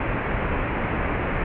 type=low-pass noise; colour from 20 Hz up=pink; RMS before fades=-25 dBFS; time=0-1.44 s; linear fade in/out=5 ms; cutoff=2500 Hz; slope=48 dB/octave; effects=none